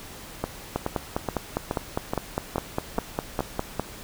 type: two click trains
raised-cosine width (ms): 1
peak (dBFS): -10 / -11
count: 16 / 8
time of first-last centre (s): 0.76-3.796 / 0.44-3.406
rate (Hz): 4.94 / 2.36
effects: pink hiss -42 dBFS RMS until 4.03 s